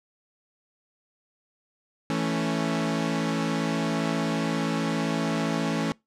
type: chord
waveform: sawtooth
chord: A major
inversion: second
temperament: equal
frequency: 164.81 / 220 / 277.2 Hz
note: E3 / A3 / C#4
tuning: 0 / 0 / 0 cents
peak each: -25 dBFS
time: 2.1-5.92 s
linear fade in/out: 0 ms
effects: noise-tail reverb RT60 0.2 s tail -24 dB re dry + low-pass 7000 Hz 12 dB/octave